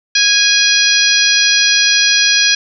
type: harmonic tone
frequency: 826 Hz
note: G#5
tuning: 10 cents flat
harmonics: 2 / 3 / 4 / 5 / 6 / 7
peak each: -16 / -16 / -16 / -16 / -16 / -16 dBFS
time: 0.15-2.55 s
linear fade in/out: 5 ms
effects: none